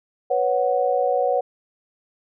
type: chord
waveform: sine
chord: B suspended second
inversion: none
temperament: equal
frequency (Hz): 493.9 / 554.4 / 740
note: B4 / C#5 / F#5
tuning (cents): 0 / 0 / 0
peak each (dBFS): -22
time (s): 0.3-1.41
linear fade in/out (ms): 10
effects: none